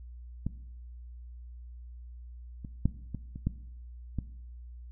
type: clicks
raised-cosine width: 5 ms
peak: -18 / -27 / -12 / -22 / -28 / -15 / -19 dBFS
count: 7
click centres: 0.466 / 2.648 / 2.856 / 3.147 / 3.359 / 3.47 / 4.187 s
effects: noise-tail reverb RT60 0.8 s tail -18 dB re dry + added 60 Hz sine -43 dBFS peak until 4.91 s